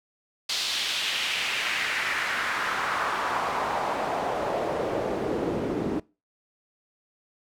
pink noise with band-pass filter sweep, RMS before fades -28 dBFS, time 0.49-6 s, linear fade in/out 5 ms, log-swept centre 4100 to 300 Hz, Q 2, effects noise-tail reverb RT60 0.3 s tail -23 dB re dry

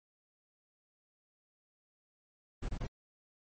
brown noise bursts, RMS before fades -36 dBFS, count 3, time 2.62-2.87 s, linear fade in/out 10 ms, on 68 ms, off 23 ms, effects MP3 32 kbps

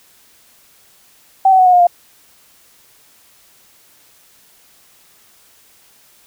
sine tone with pitch steps, 770 / 755.5 / 741.2 / 727.2 / 713.5 / 700 Hz, G5 / F#5 / F#5 / F#5 / F5 / F5, -31 / +36 / +3 / -30 / +37 / +4 cents, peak -6 dBFS, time 1.45-1.87 s, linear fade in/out 5 ms, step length 70 ms, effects white hiss -50 dBFS RMS until 6.26 s

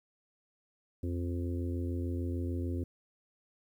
harmonic tone, 86.7 Hz, F2, 12 cents flat, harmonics 1 / 3 / 4 / 5 / 6, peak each -33 / -38 / -41 / -48 / -50 dBFS, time 1.03-2.84 s, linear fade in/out 5 ms, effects 11-bit

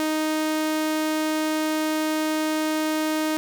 sawtooth tone, 311.1 Hz, D#4, in tune, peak -18 dBFS, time 0-3.37 s, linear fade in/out 0 ms, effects 8-bit

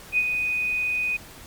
sine tone with ADSR envelope, 2489 Hz, D#7, in tune, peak -16 dBFS, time 0.12-1.17 s, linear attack 57 ms, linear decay 49 ms, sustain -6 dB, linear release 9 ms, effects pink hiss -44 dBFS RMS until 1.46 s + MP3 96 kbps

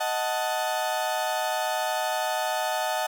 35% pulse chord, D# diminished, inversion none, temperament equal with one note detuned, 626.9 / 740 / 880 Hz, D#5 / F#5 / A5, +13 / 0 / 0 cents, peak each -28 dBFS, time 0-3.07 s, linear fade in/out 10 ms, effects none

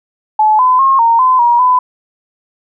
sine tone with pitch steps, 860 / 1013 / 1076 / 923 / 1022 / 952 / 1004 Hz, A5 / B5 / C6 / A#5 / C6 / A#5 / B5, -40 / +44 / +48 / -17 / -41 / +36 / +28 cents, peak -6 dBFS, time 0.39-1.79 s, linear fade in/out 5 ms, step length 200 ms, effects none

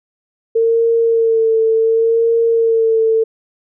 sine tone with vibrato, 453.3 Hz, A#4, 48 cents flat, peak -10 dBFS, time 0.55-3.24 s, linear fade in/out 10 ms, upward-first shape sine, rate 0.69 Hz, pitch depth 27 cents each way, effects none

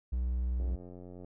triangle tone with vibrato, 61.74 Hz, B1, in tune, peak -27 dBFS, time 0.12-0.76 s, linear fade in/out 10 ms, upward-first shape sine, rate 20 Hz, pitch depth 54 cents each way
click train, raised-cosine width 2 ms, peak -35 dBFS, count 59, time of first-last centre 0.6-1.246 s, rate 89.8 Hz
effects none

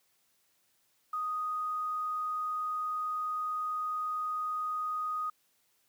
sine tone with quantisation, 1244.5 Hz, D#6, in tune, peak -31 dBFS, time 1.13-5.3 s, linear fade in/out 5 ms, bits 10, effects white hiss -72 dBFS RMS until 5.88 s + high-pass 80 Hz 12 dB/octave

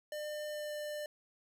square tone with pitch glide, 601 to 596.8 Hz, D5 to D5, +40 to +28 cents, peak -39 dBFS, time 0.12-1.06 s, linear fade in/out 2 ms, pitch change -12 cents, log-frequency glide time 0.54-0.72 s, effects none

